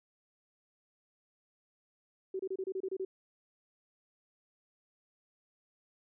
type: tone bursts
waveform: sine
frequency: 380.1 Hz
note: F#4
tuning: 47 cents sharp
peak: -33 dBFS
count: 9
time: 2.34-3.05 s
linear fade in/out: 5 ms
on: 54 ms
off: 28 ms
effects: none